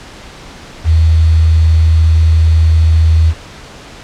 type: tone with quantisation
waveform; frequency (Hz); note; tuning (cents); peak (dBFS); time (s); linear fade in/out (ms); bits
sine; 80.5; E2; -41; -5; 0.84-3.34; 50; 5
effects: pink hiss -33 dBFS RMS until 4.03 s + low-pass 6000 Hz 12 dB/octave